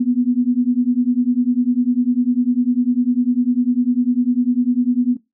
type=beating tone pair; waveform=sine; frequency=241.2 / 251.2 Hz; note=B3 / B3; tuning=-41 / +30 cents; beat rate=10 Hz; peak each=-17 dBFS; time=0-5.17 s; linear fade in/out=10 ms; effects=noise-tail reverb RT60 0.2 s tail -19 dB re dry